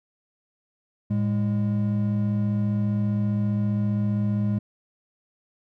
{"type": "tone pair together", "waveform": "triangle", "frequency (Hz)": [110, 205.1], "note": ["A2", "G#3"], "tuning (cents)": [0, -21], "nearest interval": "major seventh", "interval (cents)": 1079, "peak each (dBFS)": -22, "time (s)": [1.1, 4.59], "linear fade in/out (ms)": 10, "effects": []}